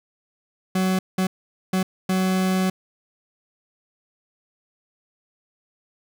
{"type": "tone bursts at uneven times", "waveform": "40% pulse", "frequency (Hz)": 187.1, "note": "F#3", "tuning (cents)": 20, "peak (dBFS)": -18, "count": 4, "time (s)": [[0.75, 0.99], [1.18, 1.27], [1.73, 1.83], [2.09, 2.7]], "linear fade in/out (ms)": 5, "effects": []}